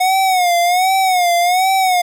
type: tone with vibrato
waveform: square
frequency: 729 Hz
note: F#5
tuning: 26 cents flat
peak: -12 dBFS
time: 0-2.02 s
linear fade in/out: 10 ms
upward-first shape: sine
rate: 1.3 Hz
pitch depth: 94 cents each way
effects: none